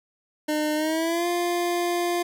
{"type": "tone with pitch glide", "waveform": "25% pulse", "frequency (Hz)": [303.8, 349], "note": ["D#4", "F4"], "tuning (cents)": [-41, -1], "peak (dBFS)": -19, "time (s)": [0.48, 2.23], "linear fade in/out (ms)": 10, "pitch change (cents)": 240, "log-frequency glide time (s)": [0.75, 1.27], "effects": []}